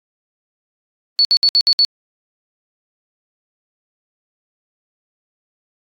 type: tone bursts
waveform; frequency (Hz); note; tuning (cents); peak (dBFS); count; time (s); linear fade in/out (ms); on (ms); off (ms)
sine; 4435; C#8; 0; -9; 6; 1.19-1.849; 0; 59; 61
effects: AAC 48 kbps